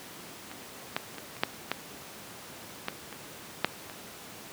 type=clicks; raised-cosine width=0.3 ms; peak=-25 / -11 / -30 / -23 / -28 / -7 / -11 / -13 / -24 / -6 / -25 dBFS; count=11; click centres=0.515 / 0.965 / 1.144 / 1.183 / 1.367 / 1.435 / 1.716 / 2.884 / 3.127 / 3.646 / 3.898 s; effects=pink hiss -45 dBFS RMS until 4.52 s + high-pass 150 Hz 12 dB/octave